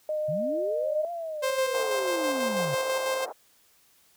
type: tone with vibrato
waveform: sine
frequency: 612 Hz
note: D#5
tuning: 29 cents flat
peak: -26 dBFS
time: 0.09-1.05 s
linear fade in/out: 2 ms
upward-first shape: sine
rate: 6.8 Hz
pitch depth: 9 cents each way
type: linear two-way sweep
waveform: sine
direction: up then down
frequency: 132.1 to 698.5 to 132.1 Hz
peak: -31 dBFS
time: 0.28-2.75 s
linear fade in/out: 10 ms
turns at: 1.11 s
type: tone with tremolo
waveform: sawtooth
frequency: 525 Hz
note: C5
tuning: 6 cents sharp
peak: -21 dBFS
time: 1.42-3.26 s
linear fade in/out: 20 ms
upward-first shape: square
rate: 6.1 Hz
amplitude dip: 30%
type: band-pass noise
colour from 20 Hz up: pink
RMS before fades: -38 dBFS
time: 1.73-3.33 s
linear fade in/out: 20 ms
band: 520 to 900 Hz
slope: 24 dB/octave
effects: white hiss -62 dBFS RMS until 4.16 s